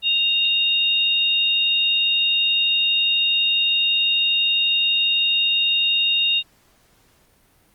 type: tone pair together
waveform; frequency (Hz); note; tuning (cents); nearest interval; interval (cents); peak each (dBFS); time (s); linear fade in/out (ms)
sine; 2794 / 3714; F7 / A#7; 0 / -7; perfect fourth; 493; -19; 0.02-6.43; 50
effects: pink hiss -58 dBFS RMS until 7.74 s + Opus 32 kbps